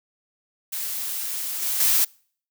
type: noise with level steps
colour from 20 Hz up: blue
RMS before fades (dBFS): -29 / -25 / -19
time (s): 0.72-2.05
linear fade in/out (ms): 10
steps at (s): 1.62 / 1.8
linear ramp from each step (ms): 2
effects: noise-tail reverb RT60 0.5 s tail -26 dB re dry